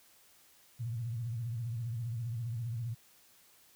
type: tone with vibrato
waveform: sine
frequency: 116.6 Hz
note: A#2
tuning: 1 cent sharp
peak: -34 dBFS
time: 0.79-2.95 s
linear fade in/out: 20 ms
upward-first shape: sine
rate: 15 Hz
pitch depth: 110 cents each way
effects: white hiss -63 dBFS RMS until 3.75 s